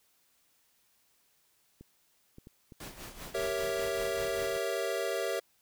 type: clicks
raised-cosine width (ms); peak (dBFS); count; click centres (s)
3; -36; 4; 1.81 / 2.384 / 2.471 / 2.722
type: noise with tremolo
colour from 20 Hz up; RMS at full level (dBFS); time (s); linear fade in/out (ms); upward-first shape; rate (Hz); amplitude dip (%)
pink; -43; 2.8-4.58; 5; sine; 5.1; 65
type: chord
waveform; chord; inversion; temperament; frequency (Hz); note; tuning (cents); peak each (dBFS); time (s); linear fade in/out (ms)
square; G diminished seventh; none; equal; 392 / 466.2 / 554.4 / 659.3; G4 / Bb4 / Db5 / Fb5; 0 / 0 / 0 / 0; -37; 3.34-5.4; 10
effects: white hiss -70 dBFS RMS until 5.61 s